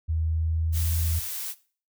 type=tone with pitch glide; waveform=sine; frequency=80.1 to 81.83 Hz; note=E2 to E2; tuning=-49 to -12 cents; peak=-23 dBFS; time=0.08-1.2 s; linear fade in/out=20 ms; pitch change=+37 cents; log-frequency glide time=0.19-1.09 s
type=noise; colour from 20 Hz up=blue; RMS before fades=-33 dBFS; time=0.72-1.55 s; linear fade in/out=50 ms
effects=noise-tail reverb RT60 0.4 s tail -18 dB re dry